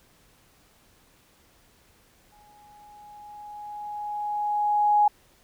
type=tone with exponential growth; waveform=sine; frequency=833 Hz; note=G#5; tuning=5 cents sharp; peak=-15 dBFS; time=2.32-5.08 s; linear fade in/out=5 ms; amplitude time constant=600 ms; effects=pink hiss -60 dBFS RMS until 5.43 s